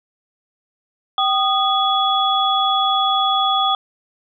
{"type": "tone cluster", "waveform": "sine", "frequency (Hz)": [776, 1232, 3380], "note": ["G5", "D#6", "G#7"], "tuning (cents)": [-18, -17, 30], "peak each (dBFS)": -19, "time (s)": [1.18, 3.75], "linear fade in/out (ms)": 2, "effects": []}